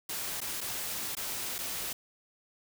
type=noise with dropouts; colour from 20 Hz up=white; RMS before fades=-36 dBFS; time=0.09-1.93 s; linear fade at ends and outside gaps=5 ms; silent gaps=0.405-0.414 / 0.608-0.612 / 1.152-1.168 / 1.583-1.587 s; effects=none